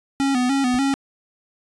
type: tone with vibrato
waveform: square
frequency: 261.6 Hz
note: C4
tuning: in tune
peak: -18 dBFS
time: 0.2-0.94 s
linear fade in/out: 0 ms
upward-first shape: square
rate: 3.4 Hz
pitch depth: 84 cents each way
type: noise with exponential decay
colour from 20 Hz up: brown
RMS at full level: -27 dBFS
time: 0.74-0.82 s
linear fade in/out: 2 ms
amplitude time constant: 16 ms
effects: resampled to 22050 Hz